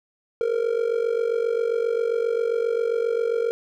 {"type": "tone with amplitude modulation", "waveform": "triangle", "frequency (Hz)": 463.8, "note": "A#4", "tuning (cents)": -9, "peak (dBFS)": -15, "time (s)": [0.41, 3.51], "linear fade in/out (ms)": 0, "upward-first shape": "sine", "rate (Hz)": 47.5, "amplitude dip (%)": 80, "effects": []}